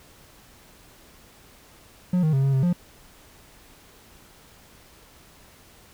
triangle tone with pitch steps, 180.4 / 156.4 / 135.1 / 136.8 / 133 / 176.3 Hz, F#3 / D#3 / C#3 / C#3 / C3 / F3, -44 / +9 / -44 / -23 / +29 / +17 cents, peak -16 dBFS, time 2.13-2.73 s, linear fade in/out 5 ms, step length 100 ms, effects pink hiss -52 dBFS RMS until 5.93 s

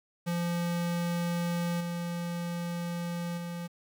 square tone with level steps, 172.4 Hz, F3, 22 cents flat, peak -29 / -33 / -36 dBFS, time 0.26-3.68 s, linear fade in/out 20 ms, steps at 1.8 / 3.37 s, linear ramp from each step 10 ms, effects 10-bit

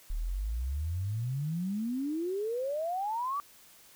sine exponential sweep, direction up, 35.91 to 1180 Hz, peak -30 dBFS, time 0.1-3.4 s, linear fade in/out 0 ms, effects white hiss -57 dBFS RMS until 3.95 s

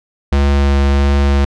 square tone with vibrato, 69.9 Hz, C#2, 15 cents sharp, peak -10 dBFS, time 0.32-1.45 s, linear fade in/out 5 ms, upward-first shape triangle, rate 1.5 Hz, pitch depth 12 cents each way, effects low-pass 5000 Hz 12 dB/octave

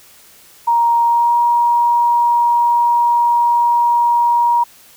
sine tone with pitch glide, 938 to 949.4 Hz, A#5 to A#5, +11 to +31 cents, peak -10 dBFS, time 0.67-4.64 s, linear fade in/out 10 ms, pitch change +20 cents, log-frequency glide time 1.06-1.38 s, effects white hiss -45 dBFS RMS until 4.96 s

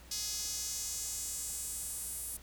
sawtooth tone with high-pass filter sweep, 419.1 Hz, G#4, 16 cents sharp, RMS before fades -39 dBFS, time 0.11-2.37 s, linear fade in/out 5 ms, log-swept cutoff 5300 to 10000 Hz, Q 2.4, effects added 60 Hz sine -54 dBFS peak until 2.42 s + pink hiss -57 dBFS RMS until 2.42 s

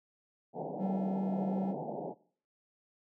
white band-pass noise, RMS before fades -39 dBFS, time 0.53-2.15 s, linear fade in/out 50 ms, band 140 to 850 Hz, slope 96 dB/octave
triangle tone, 192.1 Hz, G3, 35 cents flat, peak -30 dBFS, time 0.78-1.75 s, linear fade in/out 50 ms
effects noise-tail reverb RT60 0.5 s tail -20 dB re dry

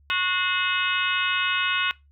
harmonic tone with a mistuned harmonic, 365.8 Hz, F#4, 20 cents flat, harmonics 3 / 4 / 5 / 6 / 7 / 8 / 9 / 10, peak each -30 / -27 / -37 / -32 / -28 / -29 / -39 / -33 dBFS, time 0.1-1.91 s, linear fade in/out 0 ms, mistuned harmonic 6, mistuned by -78 cents, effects noise-tail reverb RT60 0.2 s tail -20 dB re dry + added 71 Hz sine -54 dBFS peak until 2.11 s

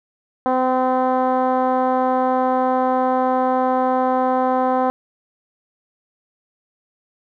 10% pulse tone with low-pass filter, 256.8 Hz, C4, 32 cents flat, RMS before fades -18 dBFS, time 0.46-4.9 s, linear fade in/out 0 ms, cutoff 850 Hz, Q 1.6, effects none

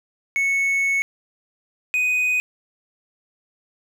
triangle tone pair in turn, 2207 / 2495 Hz, C#7 / D#7, -8 / +4 cents, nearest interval major second, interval 212 cents, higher second, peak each -16 dBFS, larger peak neither, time 0.36-1.02 / 1.94-2.4 s, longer first, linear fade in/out 0 ms, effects none

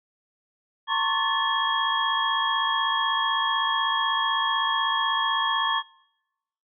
sine tone cluster, 909 / 1066 / 1122 / 1745 / 3278 Hz, A#5 / C6 / C#6 / A6 / G#7, -44 / +32 / +21 / -15 / -23 cents, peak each -28 dBFS, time 0.87-5.83 s, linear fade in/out 50 ms, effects noise-tail reverb RT60 0.9 s tail -25 dB re dry

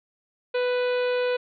harmonic tone with a mistuned harmonic, 495.4 Hz, B4, 5 cents sharp, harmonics 1 / 2 / 3 / 4 / 5 / 6 / 7 / 8 / 9, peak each -22 / -36 / -34 / -42 / -36 / -43 / -44 / -43 / -49 dBFS, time 0.54-1.37 s, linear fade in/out 10 ms, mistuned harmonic 9, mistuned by -28 cents, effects none

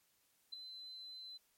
sine tone with ADSR envelope, 4048 Hz, B7, 42 cents sharp, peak -39 dBFS, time 0.52-1.38 s, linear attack 16 ms, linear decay 3 ms, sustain -9 dB, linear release 15 ms, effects white hiss -75 dBFS RMS until 1.57 s + MP3 64 kbps

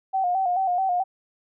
sine tone with vibrato, 740 Hz, F#5, in tune, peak -20 dBFS, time 0.13-1.04 s, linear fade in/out 20 ms, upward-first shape square, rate 4.6 Hz, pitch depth 62 cents each way, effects none

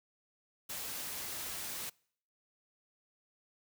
white noise, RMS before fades -41 dBFS, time 0.69-1.9 s, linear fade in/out 10 ms, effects noise-tail reverb RT60 0.6 s tail -26 dB re dry

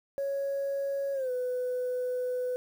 sine tone with pitch glide, 554.4 to 499.7 Hz, C#5 to B4, 0 to +20 cents, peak -27 dBFS, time 0.18-2.56 s, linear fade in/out 0 ms, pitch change -180 cents, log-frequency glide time 1.13-1.31 s, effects tanh soft clip ceiling -26 dBFS + 9-bit

